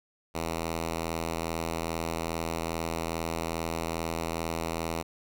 5% pulse tone, 82.41 Hz, E2, in tune, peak -19 dBFS, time 0.34-5.03 s, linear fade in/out 20 ms, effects none

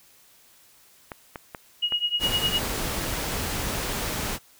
clicks, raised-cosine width 0.5 ms, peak -19 dBFS, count 7, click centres 1.118 / 1.358 / 1.548 / 1.923 / 3.04 / 3.139 / 3.365 s
sine tone with tremolo, 2888 Hz, F#7, 43 cents flat, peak -19 dBFS, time 1.82-2.59 s, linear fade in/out 10 ms, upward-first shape triangle, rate 9.8 Hz, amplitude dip 95%
pink noise, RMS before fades -29 dBFS, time 2.19-4.39 s, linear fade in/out 50 ms
effects white hiss -56 dBFS RMS until 4.59 s

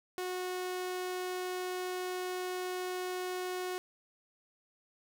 sawtooth tone, 365.5 Hz, F#4, 21 cents flat, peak -31 dBFS, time 0.18-3.78 s, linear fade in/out 0 ms, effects none

